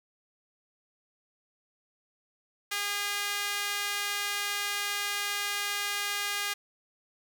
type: tone with high-pass filter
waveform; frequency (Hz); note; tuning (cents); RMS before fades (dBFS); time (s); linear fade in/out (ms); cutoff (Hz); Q
sawtooth; 407.5; G#4; -33; -32; 2.71-6.54; 10; 1800; 0.94
effects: none